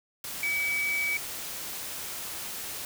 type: tone in noise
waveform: sine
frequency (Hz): 2283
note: D7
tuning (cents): -50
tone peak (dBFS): -26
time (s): 0.43-1.17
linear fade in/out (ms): 2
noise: white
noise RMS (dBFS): -37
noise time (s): 0.24-2.85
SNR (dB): +8
effects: none